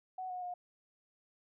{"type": "tone with pitch steps", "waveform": "sine", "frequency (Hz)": [745, 728, 716], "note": ["F#5", "F#5", "F5"], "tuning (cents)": [12, -28, 43], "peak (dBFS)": -38, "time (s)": [0.18, 0.54], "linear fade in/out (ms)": 5, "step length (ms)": 120, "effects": []}